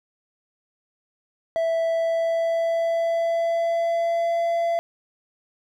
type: tone with pitch glide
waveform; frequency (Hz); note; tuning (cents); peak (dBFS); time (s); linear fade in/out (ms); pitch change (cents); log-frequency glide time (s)
triangle; 659.3 to 677.1; E5 to E5; 0 to +46; -18; 1.56-4.79; 0; +46; 1.83-4.41
effects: none